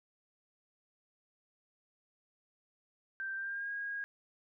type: tone with pitch glide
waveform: sine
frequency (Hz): 1568 to 1635.5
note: G6 to G#6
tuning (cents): 0 to -27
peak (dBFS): -36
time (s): 3.2-4.04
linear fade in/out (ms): 0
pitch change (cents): +73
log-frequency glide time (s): 3.36-3.71
effects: none